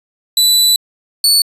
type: tone pair in turn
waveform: sawtooth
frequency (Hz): 3974 / 4461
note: B7 / C#8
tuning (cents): +10 / +10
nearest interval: major second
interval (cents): 200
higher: second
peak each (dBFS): -5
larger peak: neither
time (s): 0.37-0.76 / 1.24-1.42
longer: first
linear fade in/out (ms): 2
effects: resampled to 32000 Hz